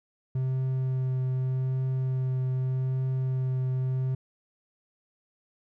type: tone with vibrato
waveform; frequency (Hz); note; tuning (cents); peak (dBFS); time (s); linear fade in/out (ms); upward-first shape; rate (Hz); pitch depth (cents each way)
triangle; 130; C3; -11; -23; 0.35-4.15; 5; triangle; 0.83; 13
effects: none